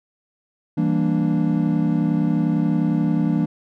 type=chord; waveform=triangle; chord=E half-diminished seventh; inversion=none; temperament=equal; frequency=164.81 / 196 / 233.1 / 293.7 Hz; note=E3 / G3 / Bb3 / D4; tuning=0 / 0 / 0 / 0 cents; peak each=-19 / -22 / -21 / -21 dBFS; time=0.77-3.46 s; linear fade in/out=10 ms; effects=none